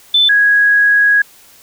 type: tone pair in turn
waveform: sine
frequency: 3520 / 1658.2 Hz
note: A7 / G#6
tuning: 0 / -3 cents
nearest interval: octave + minor second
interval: 1303 cents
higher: first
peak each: -7 dBFS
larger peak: neither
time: 0.14-0.29 / 0.29-1.22 s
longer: second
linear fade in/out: 5 ms
effects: white hiss -44 dBFS RMS until 1.62 s